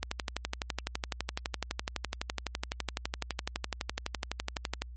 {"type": "click train", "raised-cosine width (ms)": 0.2, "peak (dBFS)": -14, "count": 58, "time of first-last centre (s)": [0.03, 4.82], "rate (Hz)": 11.9, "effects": ["added 60 Hz sine -42 dBFS peak until 4.96 s", "MP3 32 kbps"]}